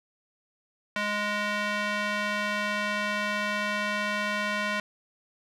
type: tone with band-pass filter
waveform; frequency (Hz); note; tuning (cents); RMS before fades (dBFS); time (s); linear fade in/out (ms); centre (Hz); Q
square; 207.7; G#3; 0; -29; 0.96-4.8; 2; 1900; 1.2
effects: none